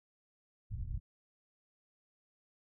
pink low-pass noise, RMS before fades -39 dBFS, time 0.7-1 s, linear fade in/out 20 ms, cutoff 120 Hz, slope 24 dB/octave, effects none

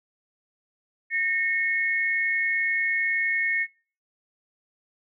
sine tone pair together, 1836 / 2185 Hz, A#6 / C#7, -27 / -26 cents, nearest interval minor third, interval 301 cents, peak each -25 dBFS, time 1.1-3.67 s, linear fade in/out 50 ms, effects noise-tail reverb RT60 0.4 s tail -24 dB re dry

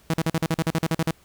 sawtooth tone bursts, 162.4 Hz, E3, 26 cents flat, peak -16 dBFS, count 13, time 0.1-1.108 s, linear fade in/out 0 ms, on 36 ms, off 45 ms, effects pink hiss -57 dBFS RMS until 1.24 s

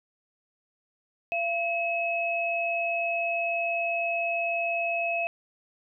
sine tone pair together, 681 / 2571 Hz, F5 / E7, -44 / -44 cents, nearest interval octave + major seventh, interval 2300 cents, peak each -28 dBFS, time 1.32-5.27 s, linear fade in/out 0 ms, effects none

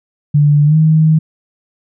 sine tone with pitch glide, 146.83 to 157.37 Hz, D3 to D#3, 0 to +20 cents, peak -6 dBFS, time 0.34-1.19 s, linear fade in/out 10 ms, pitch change +120 cents, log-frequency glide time 0.65-0.76 s, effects none

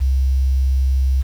sine tone with quantisation, 66.1 Hz, C2, 18 cents sharp, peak -13 dBFS, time 0-1.23 s, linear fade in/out 20 ms, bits 7, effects none

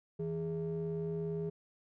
triangle ring-modulated tone, 124.6 Hz, B2, 16 cents sharp, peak -29 dBFS, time 0.19-1.5 s, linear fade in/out 10 ms, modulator 288 Hz, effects none

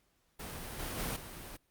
pink noise with level steps, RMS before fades -43 / -39 / -36 / -46 dBFS, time 0.39-1.57 s, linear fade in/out 10 ms, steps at 0.79 / 0.98 / 1.16 s, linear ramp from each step 5 ms, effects pink hiss -74 dBFS RMS until 1.7 s + Opus 48 kbps

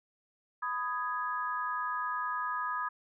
sine chord, G# minor, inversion first, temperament just, 996.7 / 1245.9 / 1661.2 Hz, B5 / D#6 / G#6, +16 / +2 / 0 cents, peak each -36 / -34 / -38 dBFS, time 0.62-2.89 s, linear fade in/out 10 ms, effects none

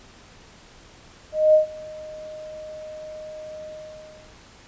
sine tone with ADSR envelope, 619 Hz, D#5, 9 cents flat, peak -10 dBFS, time 1.32-4.36 s, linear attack 220 ms, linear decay 120 ms, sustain -24 dB, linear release 700 ms, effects pink hiss -49 dBFS RMS until 4.67 s + resampled to 16000 Hz

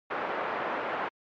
pink band-pass noise, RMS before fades -32 dBFS, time 0.1-1.09 s, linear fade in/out 10 ms, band 530 to 1600 Hz, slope 12 dB/octave, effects low-pass 3000 Hz 12 dB/octave + MP3 64 kbps

